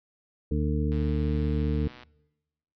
harmonic tone, 75 Hz, D2, 37 cents sharp, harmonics 1 / 2 / 3 / 4 / 6, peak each -26 / -29 / -31 / -32 / -34 dBFS, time 0.51-1.88 s, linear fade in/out 5 ms
click train, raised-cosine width 0.3 ms, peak -31 dBFS, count 138, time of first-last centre 0.92-2.034 s, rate 123 Hz
effects noise-tail reverb RT60 1.0 s tail -25 dB re dry + MP3 48 kbps

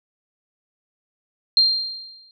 sine tone with exponential decay, 4186 Hz, C8, in tune, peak -10 dBFS, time 1.57-2.31 s, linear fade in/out 1 ms, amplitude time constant 160 ms, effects none

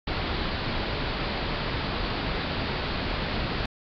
pink low-pass noise, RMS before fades -29 dBFS, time 0.07-3.66 s, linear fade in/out 5 ms, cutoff 4800 Hz, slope 96 dB/octave, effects AAC 64 kbps

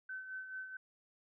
sine tone with tremolo, 1526 Hz, G6, 47 cents flat, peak -40 dBFS, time 0.09-0.77 s, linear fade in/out 5 ms, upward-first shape sine, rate 4.6 Hz, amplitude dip 55%, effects none

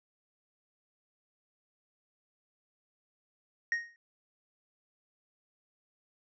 triangle tone with exponential decay, 1866 Hz, A#6, 1 cent sharp, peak -23 dBFS, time 3.72-3.96 s, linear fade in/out 1 ms, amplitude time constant 52 ms, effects resampled to 16000 Hz

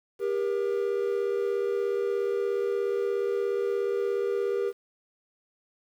triangle tone pair together, 398.4 / 475.3 Hz, G4 / A#4, +28 / +34 cents, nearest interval minor third, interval 306 cents, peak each -25 / -27 dBFS, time 0.19-4.73 s, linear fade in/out 50 ms, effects 9-bit

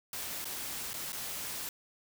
white noise with dropouts, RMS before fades -39 dBFS, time 0.13-1.69 s, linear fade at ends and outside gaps 2 ms, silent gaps 0.445-0.453 / 0.933-0.939 / 1.122-1.129 s, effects none

